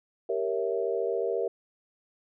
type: chord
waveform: sine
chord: G diminished seventh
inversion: none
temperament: equal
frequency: 392 / 466.2 / 554.4 / 659.3 Hz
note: G4 / Bb4 / Db5 / Fb5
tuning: 0 / 0 / 0 / 0 cents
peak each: -31 / -29 / -35 / -34 dBFS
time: 0.29-1.48 s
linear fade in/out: 5 ms
effects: none